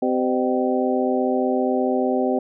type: harmonic tone with a mistuned harmonic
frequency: 128.4 Hz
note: C3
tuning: 32 cents flat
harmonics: 2 / 3 / 4 / 5 / 6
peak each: -22 / -24 / -25 / -26 / -27 dBFS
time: 0.02-2.39 s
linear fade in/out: 5 ms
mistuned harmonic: 5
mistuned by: -92 cents
effects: none